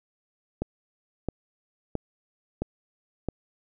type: click train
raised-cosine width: 2 ms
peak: -14 dBFS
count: 5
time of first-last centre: 0.62-3.287 s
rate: 1.5 Hz
effects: none